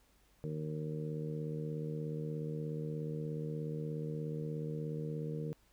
harmonic tone, 76.8 Hz, D#2, 22 cents flat, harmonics 2 / 3 / 4 / 5 / 6 / 7, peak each -38 / -47 / -47 / -52 / -43 / -55 dBFS, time 0.44-5.53 s, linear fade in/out 0 ms, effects added 50 Hz sine -70 dBFS peak until 5.72 s + pink hiss -70 dBFS RMS until 5.72 s

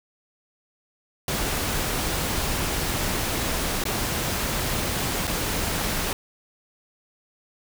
pink noise with dropouts, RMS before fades -26 dBFS, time 1.28-6.13 s, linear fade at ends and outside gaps 2 ms, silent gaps 3.839-3.853 / 5.272-5.276 s, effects none

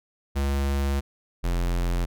square tone pair in turn, 69.4 / 43.48 Hz, C#2 / F1, +3 / -7 cents, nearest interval minor sixth, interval 810 cents, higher first, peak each -23 dBFS, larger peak neither, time 0.35-1.01 / 1.43-2.06 s, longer first, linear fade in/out 20 ms, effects none

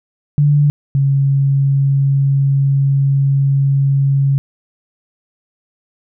sine tone pair in turn, 145.8 / 138.01 Hz, D3 / C#3, -12 / -7 cents, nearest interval minor second, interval 95 cents, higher first, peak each -8 / -10 dBFS, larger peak first, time 0.38-0.7 / 0.95-4.38 s, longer second, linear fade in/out 0 ms, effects none

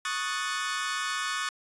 sawtooth chord, D# half-diminished seventh, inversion third, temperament equal, 1108.7 / 1244.5 / 1480 / 1760 Hz, C#6 / D#6 / F#6 / A6, 0 / 0 / 0 / 0 cents, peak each -31 dBFS, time 0.05-1.49 s, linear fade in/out 2 ms, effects resampled to 22050 Hz

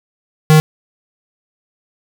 square tone, 155.2 Hz, D#3, 4 cents flat, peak -6 dBFS, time 0.5-0.6 s, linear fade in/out 0 ms, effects none

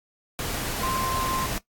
sine tone in noise, 1046.5 Hz, C6, in tune, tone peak -27 dBFS, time 0.83-1.46 s, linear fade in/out 0 ms, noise pink, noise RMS -30 dBFS, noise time 0.39-1.58 s, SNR 0 dB, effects noise-tail reverb RT60 0.1 s tail -17 dB re dry + AAC 64 kbps

